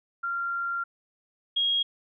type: tone pair in turn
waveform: sine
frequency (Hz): 1384 / 3276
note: F6 / G#7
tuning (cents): -16 / -24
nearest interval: octave + minor third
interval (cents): 1492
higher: second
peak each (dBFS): -27 / -22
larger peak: second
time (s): 0.23-0.84 / 1.56-1.83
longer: first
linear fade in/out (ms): 10
effects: none